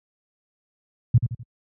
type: tone with echo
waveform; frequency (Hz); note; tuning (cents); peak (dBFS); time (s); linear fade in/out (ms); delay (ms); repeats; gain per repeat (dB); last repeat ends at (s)
sine; 117.9; A#2; +20; -10; 1.14-1.18; 5; 84; 3; -8; 1.432
effects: high-pass 60 Hz 12 dB/octave